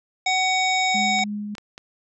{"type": "harmonic tone", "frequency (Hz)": 750, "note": "F#5", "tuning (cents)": 23, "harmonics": [1, 3, 5, 7, 9, 10], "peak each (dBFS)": [-22, -22, -27, -32, -34, -39], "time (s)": [0.26, 1.24], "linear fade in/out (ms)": 5}
{"type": "tone with tremolo", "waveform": "sine", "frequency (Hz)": 207.7, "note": "G#3", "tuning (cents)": 0, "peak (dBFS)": -25, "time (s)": [0.94, 1.55], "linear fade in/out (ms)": 10, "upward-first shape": "triangle", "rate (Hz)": 3.2, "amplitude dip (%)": 35}
{"type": "clicks", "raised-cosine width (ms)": 0.2, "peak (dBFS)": -21, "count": 4, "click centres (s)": [1.189, 1.552, 1.582, 1.779]}
{"effects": []}